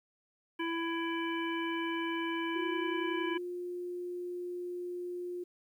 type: harmonic tone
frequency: 332.4 Hz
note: E4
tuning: 15 cents sharp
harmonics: 1 / 3 / 5 / 7 / 9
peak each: -34 / -39 / -41 / -42 / -44 dBFS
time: 0.59-3.38 s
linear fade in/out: 10 ms
type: tone with pitch glide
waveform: sine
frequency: 363.2 to 355.1 Hz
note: F#4 to F4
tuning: -32 to +29 cents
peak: -36 dBFS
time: 2.55-5.44 s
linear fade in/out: 10 ms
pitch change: -39 cents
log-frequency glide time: 3.26-3.32 s
effects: 11-bit